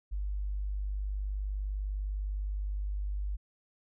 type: tone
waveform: sine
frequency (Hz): 49.85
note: G1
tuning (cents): +30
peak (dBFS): -31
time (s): 0.11-3.37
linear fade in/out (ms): 20
effects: none